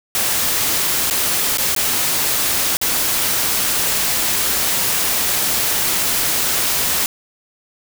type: noise with dropouts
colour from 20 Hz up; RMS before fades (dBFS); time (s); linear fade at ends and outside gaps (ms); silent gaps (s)
white; -18; 0.15-7.06; 1; 1.1-1.109 / 1.573-1.582 / 1.75-1.763 / 2.77-2.814
effects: none